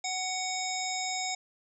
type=harmonic tone with a mistuned harmonic; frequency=746 Hz; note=F#5; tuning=14 cents sharp; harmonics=1 / 3 / 5 / 7 / 9 / 10; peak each=-35 / -37 / -39 / -39 / -38 / -40 dBFS; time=0.04-1.35 s; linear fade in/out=5 ms; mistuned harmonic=9; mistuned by=+27 cents; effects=none